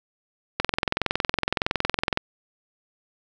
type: click train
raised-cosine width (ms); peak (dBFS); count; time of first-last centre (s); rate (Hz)
0.3; -5; 35; 0.6-2.174; 21.6
effects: none